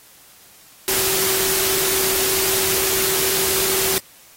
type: tone in noise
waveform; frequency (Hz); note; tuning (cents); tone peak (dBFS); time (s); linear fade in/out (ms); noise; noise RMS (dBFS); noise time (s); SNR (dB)
sine; 382.6; G4; -42; -26; 0.88-3.98; 0; white; -20; 0.88-3.98; -9
effects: white hiss -48 dBFS RMS until 4.36 s + AAC 48 kbps